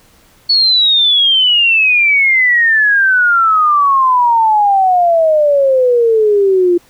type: exponential sweep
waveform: sine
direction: down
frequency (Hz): 4435 to 344.2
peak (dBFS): -7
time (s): 0.49-6.78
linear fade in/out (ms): 10
effects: pink hiss -48 dBFS RMS until 6.89 s